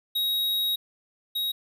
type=tone pair in turn; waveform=square; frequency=3798 / 3798 Hz; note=A#7 / A#7; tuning=+32 / +32 cents; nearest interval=unison; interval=0 cents; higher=neither; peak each=-24 / -26 dBFS; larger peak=first; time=0.15-0.76 / 1.35-1.52 s; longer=first; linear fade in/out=10 ms; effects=none